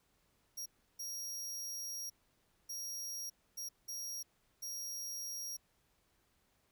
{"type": "tone bursts at uneven times", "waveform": "sawtooth", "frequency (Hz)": 5640, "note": "F8", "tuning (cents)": 16, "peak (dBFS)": -38, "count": 6, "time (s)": [[0.57, 0.66], [0.99, 2.1], [2.69, 3.3], [3.57, 3.69], [3.88, 4.23], [4.62, 5.57]], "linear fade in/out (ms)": 10, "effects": ["pink hiss -75 dBFS RMS until 6.71 s"]}